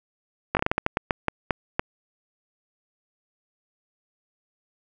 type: slowing click train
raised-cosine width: 0.5 ms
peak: -6 dBFS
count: 13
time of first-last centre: 0.55-1.795 s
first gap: 19 ms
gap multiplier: 1.28
effects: none